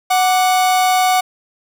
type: tone pair together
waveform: 45% pulse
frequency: 740 / 1173 Hz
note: F#5 / D6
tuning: 0 / -2 cents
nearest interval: minor sixth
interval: 798 cents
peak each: -12 / -22 dBFS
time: 0.1-1.21 s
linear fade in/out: 10 ms
effects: none